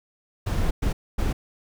brown noise bursts at uneven times, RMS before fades -23 dBFS, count 3, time 0.46-0.71 / 0.82-0.93 / 1.18-1.33 s, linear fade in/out 10 ms, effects none

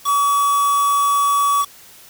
triangle tone with quantisation, 1138 Hz, C#6, 45 cents sharp, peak -12 dBFS, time 0.04-1.66 s, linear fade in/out 50 ms, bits 4, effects white hiss -44 dBFS RMS until 2.09 s

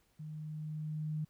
sine tone with level ramp, 153.9 Hz, D#3, 19 cents flat, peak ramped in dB -42 to -33 dBFS, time 0.19-1.25 s, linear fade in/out 10 ms, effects pink hiss -73 dBFS RMS until 1.29 s

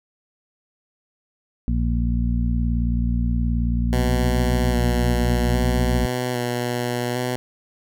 harmonic tone, 58.8 Hz, A#1, 16 cents sharp, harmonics 1 / 2 / 3 / 4, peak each -20 / -26 / -28 / -26 dBFS, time 1.68-6.06 s, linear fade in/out 0 ms
10% pulse tone with vibrato, 123.47 Hz, B2, in tune, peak -14 dBFS, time 3.93-7.36 s, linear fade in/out 0 ms, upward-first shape square, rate 0.62 Hz, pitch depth 20 cents each way
effects none

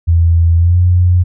sine tone with pitch glide, 83.8 to 89.3 Hz, E2 to F2, +29 to +39 cents, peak -6 dBFS, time 0.07-1.24 s, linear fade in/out 20 ms, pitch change +110 cents, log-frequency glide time 0.57-0.79 s, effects none

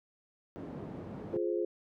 white band-pass noise, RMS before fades -43 dBFS, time 0.56-1.37 s, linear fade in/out 0 ms, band 110 to 330 Hz, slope 12 dB/octave
sine chord, F minor, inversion none, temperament just, 349.2 / 419.1 / 523.8 Hz, F4 / Ab4 / C5, 0 / +16 / +2 cents, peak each -32 / -34 / -37 dBFS, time 1.33-1.65 s, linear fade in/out 5 ms
effects none

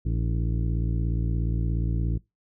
harmonic tone with a mistuned harmonic, 57 Hz, A#1, 38 cents flat, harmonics 1 / 2 / 3 / 4 / 5 / 6 / 7 / 8, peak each -25 / -28 / -33 / -45 / -39 / -40 / -50 / -50 dBFS, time 0.05-2.18 s, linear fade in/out 10 ms, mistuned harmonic 6, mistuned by -66 cents, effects noise-tail reverb RT60 0.2 s tail -22 dB re dry

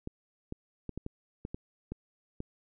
clicks, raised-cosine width 3 ms, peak -24 dBFS, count 9, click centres 0.074 / 0.524 / 0.893 / 0.976 / 1.064 / 1.451 / 1.545 / 1.92 / 2.404 s, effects none

